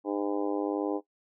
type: harmonic tone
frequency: 101.4 Hz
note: G#2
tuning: 41 cents flat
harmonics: 3 / 4 / 5 / 6 / 7 / 8 / 9 / 10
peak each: -30 / -34 / -35 / -40 / -45 / -38 / -46 / -46 dBFS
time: 0.04-1.01 s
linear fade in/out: 50 ms
effects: noise-tail reverb RT60 0.1 s tail -17 dB re dry